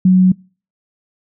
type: tone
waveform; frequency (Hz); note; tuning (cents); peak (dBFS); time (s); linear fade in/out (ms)
sine; 185; F#3; 0; -6; 0.05-0.32; 5
effects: noise-tail reverb RT60 0.4 s tail -26 dB re dry